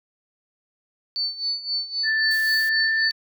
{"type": "tone with tremolo", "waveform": "sine", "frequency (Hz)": 4501, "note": "C#8", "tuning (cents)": 26, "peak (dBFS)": -21, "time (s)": [1.16, 3.11], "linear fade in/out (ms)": 0, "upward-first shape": "sine", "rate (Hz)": 3.8, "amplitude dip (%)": 80}
{"type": "tone with pitch glide", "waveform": "sine", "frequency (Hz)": [1763, 1778.3], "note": ["A6", "A6"], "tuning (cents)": [3, 18], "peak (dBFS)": -19, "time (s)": [2.03, 3.12], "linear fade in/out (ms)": 50, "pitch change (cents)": 15, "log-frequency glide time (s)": [2.51, 2.91]}
{"type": "noise", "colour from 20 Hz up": "blue", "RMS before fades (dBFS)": -37, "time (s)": [2.31, 2.69], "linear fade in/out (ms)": 0}
{"effects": []}